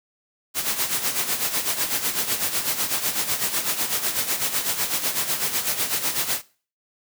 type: noise with tremolo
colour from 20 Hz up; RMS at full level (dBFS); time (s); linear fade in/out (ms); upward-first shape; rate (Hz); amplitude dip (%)
white; -22; 0.54-6.42; 50; sine; 8; 65
effects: noise-tail reverb RT60 0.4 s tail -20 dB re dry + high-pass 100 Hz 12 dB/octave